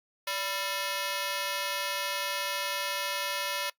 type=ring-modulated tone; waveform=10% pulse; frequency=784 Hz; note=G5; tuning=in tune; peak=-19 dBFS; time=0.27-3.7 s; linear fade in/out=5 ms; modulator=206 Hz; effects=noise-tail reverb RT60 0.1 s tail -21 dB re dry + Opus 48 kbps